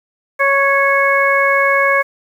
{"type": "harmonic tone with a mistuned harmonic", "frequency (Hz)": 554.4, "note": "C#5", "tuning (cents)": 0, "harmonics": [1, 2, 3, 4], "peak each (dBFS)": [-16, -16, -16, -16], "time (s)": [0.39, 2.03], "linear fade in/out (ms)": 20, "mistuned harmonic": 4, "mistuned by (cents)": -16, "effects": ["7-bit"]}